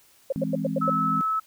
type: tone bursts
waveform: sine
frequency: 540 Hz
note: C#5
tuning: 45 cents flat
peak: -21 dBFS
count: 6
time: 0.3-0.899 s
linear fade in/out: 5 ms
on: 24 ms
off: 91 ms
type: chord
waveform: sine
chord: E augmented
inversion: none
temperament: equal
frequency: 164.81 / 207.7 / 261.6 Hz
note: E3 / G#3 / B#3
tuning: 0 / 0 / 0 cents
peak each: -30 dBFS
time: 0.36-1.21 s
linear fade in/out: 0 ms
type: tone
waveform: sine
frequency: 1300 Hz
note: E6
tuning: 24 cents flat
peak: -22 dBFS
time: 0.81-1.4 s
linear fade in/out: 10 ms
effects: white hiss -58 dBFS RMS until 1.46 s